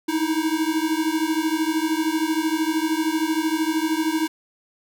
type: beating tone pair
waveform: square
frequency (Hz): 311.1 / 324.1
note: D#4 / E4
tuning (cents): 0 / -29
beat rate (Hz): 13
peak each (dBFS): -24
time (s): 0.08-4.28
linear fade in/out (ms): 10
effects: none